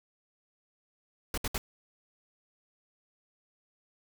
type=noise bursts; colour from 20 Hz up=pink; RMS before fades=-32 dBFS; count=3; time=1.34-1.58 s; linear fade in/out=2 ms; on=36 ms; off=66 ms; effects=none